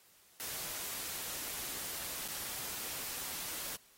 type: noise with dropouts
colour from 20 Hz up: white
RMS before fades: -41 dBFS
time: 0.4-3.76 s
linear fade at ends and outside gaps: 1 ms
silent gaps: 2.278-2.284 s
effects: white hiss -64 dBFS RMS until 3.97 s + AAC 48 kbps